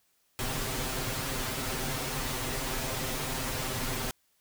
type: noise with comb filter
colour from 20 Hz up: pink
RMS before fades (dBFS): -33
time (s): 0.39-4.11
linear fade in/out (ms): 0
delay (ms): 7.7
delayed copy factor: +1
effects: white hiss -71 dBFS RMS until 4.4 s